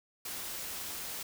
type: noise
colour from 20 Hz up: white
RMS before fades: -40 dBFS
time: 0.25-1.23 s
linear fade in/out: 5 ms
effects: none